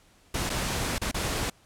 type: noise with dropouts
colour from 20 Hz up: pink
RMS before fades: -29 dBFS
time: 0.34-1.5 s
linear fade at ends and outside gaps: 5 ms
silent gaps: 0.495-0.499 / 0.983-1.015 / 1.114-1.143 s
effects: pink hiss -60 dBFS RMS until 1.65 s + low-pass 11000 Hz 12 dB/octave